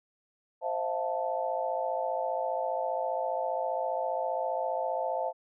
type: chord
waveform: sine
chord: F major seventh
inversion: second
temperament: equal with one note detuned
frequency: 523.3 / 643.5 / 698.5 / 880 Hz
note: C5 / E5 / F5 / A5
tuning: 0 / -42 / 0 / 0 cents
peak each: -34 dBFS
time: 0.61-5.33 s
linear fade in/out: 50 ms
effects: none